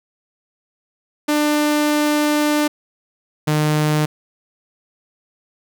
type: tone pair in turn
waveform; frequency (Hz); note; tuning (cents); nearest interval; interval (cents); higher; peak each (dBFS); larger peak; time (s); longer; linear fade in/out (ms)
sawtooth; 298.1 / 152.01; D4 / D#3; +26 / -40; octave; 1166; first; -11; neither; 1.28-2.68 / 3.47-4.06; first; 10
effects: none